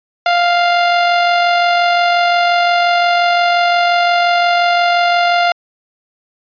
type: tone with amplitude modulation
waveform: sawtooth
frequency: 698.5 Hz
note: F5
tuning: in tune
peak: -5 dBFS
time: 0.26-5.52 s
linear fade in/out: 2 ms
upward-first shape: sine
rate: 45.7 Hz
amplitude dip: 25%
effects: resampled to 11025 Hz